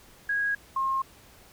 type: tone pair in turn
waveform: sine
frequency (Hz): 1648 / 1069.7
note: G#6 / C6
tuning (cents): -14 / +38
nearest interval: perfect fifth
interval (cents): 748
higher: first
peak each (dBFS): -24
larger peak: neither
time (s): 0.29-0.55 / 0.76-1.02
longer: neither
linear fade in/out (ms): 5
effects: pink hiss -54 dBFS RMS until 1.52 s